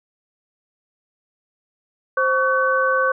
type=tone cluster; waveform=sine; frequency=524 / 1131 / 1515 Hz; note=C5 / C#6 / F#6; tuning=+2 / +34 / +40 cents; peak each=-20 dBFS; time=2.17-3.12 s; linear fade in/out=5 ms; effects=none